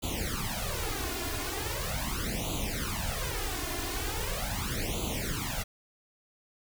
pink noise with flanger, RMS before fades -33 dBFS, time 0.02-5.64 s, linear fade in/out 20 ms, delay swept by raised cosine 0.28 to 2.88 ms, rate 0.4 Hz, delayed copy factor +1, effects none

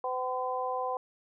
harmonic tone, 254.3 Hz, C4, 49 cents flat, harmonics 2 / 3 / 4, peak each -34 / -34 / -34 dBFS, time 0.04-0.97 s, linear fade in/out 2 ms, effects none

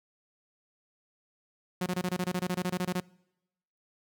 sawtooth tone bursts, 181.3 Hz, F#3, 35 cents flat, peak -24 dBFS, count 16, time 1.81-3.003 s, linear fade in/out 5 ms, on 53 ms, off 23 ms, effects noise-tail reverb RT60 0.9 s tail -25 dB re dry

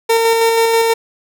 30% pulse tone with tremolo, 456 Hz, A#4, 38 cents flat, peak -7 dBFS, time 0.09-0.94 s, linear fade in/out 10 ms, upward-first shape square, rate 6.2 Hz, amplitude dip 25%, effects none

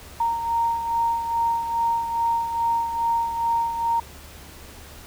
sine beating tone pair, 926 / 928.4 Hz, A#5 / A#5, -12 / -7 cents, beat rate 2.4 Hz, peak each -21 / -29 dBFS, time 0.2-4 s, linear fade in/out 5 ms, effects added 73 Hz sine -46 dBFS peak until 5.06 s + pink hiss -44 dBFS RMS until 5.06 s

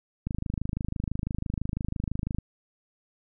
click train, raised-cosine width 5 ms, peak -17 dBFS, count 56, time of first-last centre 0.27-2.385 s, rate 26 Hz, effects none

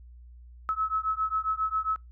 sine beating tone pair, 1290 / 1297.4 Hz, E6 / E6, -38 / -28 cents, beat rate 7.4 Hz, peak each -29 dBFS, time 0.69-1.96 s, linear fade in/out 0 ms, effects noise-tail reverb RT60 0.2 s tail -25 dB re dry + added 60 Hz sine -46 dBFS peak until 2.11 s

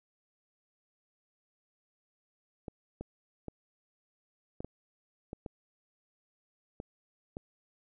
clicks, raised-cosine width 2 ms, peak -26 dBFS, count 9, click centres 2.682 / 3.01 / 3.483 / 4.605 / 4.646 / 5.331 / 5.462 / 6.801 / 7.369 s, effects none

